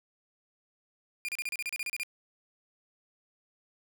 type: tone bursts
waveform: 40% pulse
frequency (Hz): 2410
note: D7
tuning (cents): +44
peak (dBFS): -31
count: 12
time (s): 1.25-2.033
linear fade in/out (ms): 0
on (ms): 35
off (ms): 33
effects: none